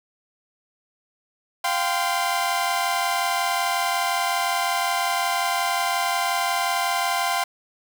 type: chord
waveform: sawtooth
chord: F suspended second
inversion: none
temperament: equal with one note detuned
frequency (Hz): 698.5 / 784 / 1032.1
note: F5 / G5 / C6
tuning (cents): 0 / 0 / -24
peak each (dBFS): -22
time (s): 1.64-7.44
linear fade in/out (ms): 5
effects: none